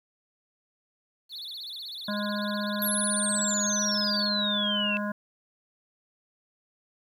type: tone with vibrato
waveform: triangle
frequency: 3909 Hz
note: B7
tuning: 19 cents flat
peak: -35 dBFS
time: 1.29-4.31 s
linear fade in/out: 50 ms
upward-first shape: sine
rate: 16 Hz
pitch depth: 230 cents each way
type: harmonic tone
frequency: 206.7 Hz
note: G#3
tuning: 8 cents flat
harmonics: 1 / 3 / 5 / 7 / 8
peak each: -30 / -35 / -37 / -38 / -39 dBFS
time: 2.08-5.12 s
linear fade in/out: 5 ms
type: exponential sweep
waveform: sine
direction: down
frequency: 11730 to 2639 Hz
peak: -26 dBFS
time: 2.82-4.97 s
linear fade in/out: 0 ms
effects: 10-bit